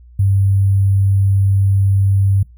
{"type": "tone with sample-and-hold", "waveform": "sine", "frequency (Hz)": 98, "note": "G2", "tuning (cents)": 0, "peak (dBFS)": -10, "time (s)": [0.19, 2.43], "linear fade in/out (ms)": 5, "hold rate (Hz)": 11025, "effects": ["noise-tail reverb RT60 0.2 s tail -22 dB re dry", "added 60 Hz sine -39 dBFS peak until 2.57 s"]}